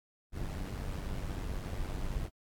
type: noise with amplitude modulation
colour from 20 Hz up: brown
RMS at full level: -34 dBFS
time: 0.32-2.3 s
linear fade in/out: 50 ms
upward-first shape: sine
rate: 96.4 Hz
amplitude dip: 60%
effects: AAC 64 kbps